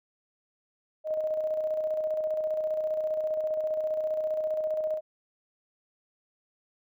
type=tone with tremolo; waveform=sine; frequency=622.3 Hz; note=D#5; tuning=in tune; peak=-25 dBFS; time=1.04-5.01 s; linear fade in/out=50 ms; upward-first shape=square; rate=15 Hz; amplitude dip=35%; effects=none